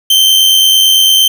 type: tone with amplitude modulation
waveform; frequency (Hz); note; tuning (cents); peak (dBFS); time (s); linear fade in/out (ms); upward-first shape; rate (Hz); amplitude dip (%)
40% pulse; 3119; G7; -9; -3; 0.1-1.28; 5; sine; 88.9; 35
effects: none